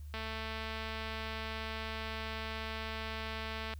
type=click train; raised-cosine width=0.3 ms; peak=-25 dBFS; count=796; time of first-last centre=0.14-3.737 s; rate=221 Hz; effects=added 74 Hz sine -43 dBFS peak until 3.79 s + white hiss -67 dBFS RMS until 3.79 s